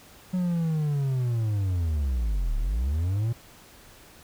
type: linear two-way sweep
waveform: triangle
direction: down then up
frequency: 185 to 34.48 to 119.4 Hz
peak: -21 dBFS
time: 0.33-3.33 s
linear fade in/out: 10 ms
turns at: 2.57 s
effects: pink hiss -51 dBFS RMS until 4.23 s